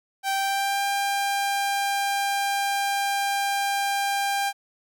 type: tone with pitch glide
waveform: sawtooth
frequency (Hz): 781 to 797.4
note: G5 to G5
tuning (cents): -7 to +29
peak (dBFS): -19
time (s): 0.23-4.53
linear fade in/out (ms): 50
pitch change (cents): +36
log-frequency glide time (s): 0.34-0.84
effects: none